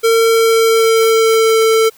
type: tone with pitch glide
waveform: square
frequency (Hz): 455 to 445.6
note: A#4 to A4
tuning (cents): -42 to +22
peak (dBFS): -9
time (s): 0.03-1.9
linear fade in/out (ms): 20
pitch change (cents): -36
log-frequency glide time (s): 0.15-1.62
effects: white hiss -46 dBFS RMS until 1.97 s